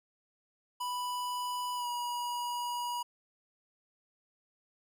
square tone with pitch glide, 987.8 to 966.4 Hz, B5 to B5, 0 to -38 cents, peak -34 dBFS, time 0.8-3.03 s, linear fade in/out 10 ms, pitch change -38 cents, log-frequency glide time 1.75-1.87 s, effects none

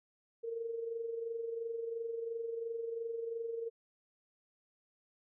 sine tone with amplitude modulation, 460 Hz, A#4, 23 cents flat, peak -34 dBFS, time 0.43-3.7 s, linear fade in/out 20 ms, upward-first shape sine, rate 22.9 Hz, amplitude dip 55%, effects none

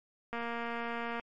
click train, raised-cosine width 0.5 ms, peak -23 dBFS, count 204, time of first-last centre 0.33-1.198 s, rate 234 Hz, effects MP3 48 kbps

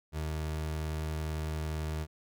30% pulse tone, 77.78 Hz, D#2, in tune, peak -30 dBFS, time 0.12-2.07 s, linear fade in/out 50 ms, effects none

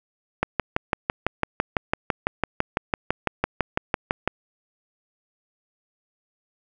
click train, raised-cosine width 0.5 ms, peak -5 dBFS, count 24, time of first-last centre 0.43-4.276 s, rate 5.98 Hz, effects none

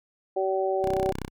harmonic tone, 190.8 Hz, G3, 47 cents flat, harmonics 2 / 3 / 4, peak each -26 / -28 / -29 dBFS, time 0.36-1.12 s, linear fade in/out 10 ms
5% pulse tone, 32 Hz, C1, 38 cents flat, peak -21 dBFS, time 0.81-1.3 s, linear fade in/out 50 ms
effects none

